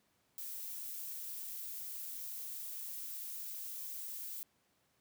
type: noise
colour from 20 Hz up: violet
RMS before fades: -44 dBFS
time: 0.38-4.43 s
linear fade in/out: 0 ms
effects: pink hiss -75 dBFS RMS until 5 s + high-pass 100 Hz 12 dB/octave